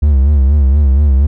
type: tone with vibrato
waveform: triangle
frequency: 70 Hz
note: C#2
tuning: 18 cents sharp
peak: -4 dBFS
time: 0.02-1.27 s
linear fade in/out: 10 ms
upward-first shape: sine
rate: 4.2 Hz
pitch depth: 110 cents each way
effects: none